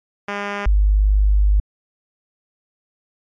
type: tone pair in turn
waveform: 5% pulse / sine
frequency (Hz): 202.7 / 50.67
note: G#3 / G#1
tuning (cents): -42 / -42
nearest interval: 2 octaves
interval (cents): 2400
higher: first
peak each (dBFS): -11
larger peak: neither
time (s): 0.28-0.66 / 0.66-1.6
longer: second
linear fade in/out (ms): 5
effects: low-pass 3000 Hz 12 dB/octave + MP3 96 kbps